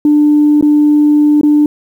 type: tone with dropouts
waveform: sine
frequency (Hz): 297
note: D4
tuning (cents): +20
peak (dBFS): -4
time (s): 0.05-1.66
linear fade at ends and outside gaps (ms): 2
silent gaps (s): 0.611-0.625 / 1.412-1.432
effects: tanh soft clip ceiling -1 dBFS + 7-bit